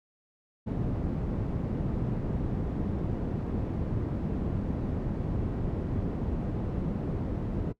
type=low-pass noise; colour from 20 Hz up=white; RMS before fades=-31 dBFS; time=0.66-7.73 s; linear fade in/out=20 ms; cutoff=220 Hz; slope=12 dB/octave; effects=noise-tail reverb RT60 0.1 s tail -19 dB re dry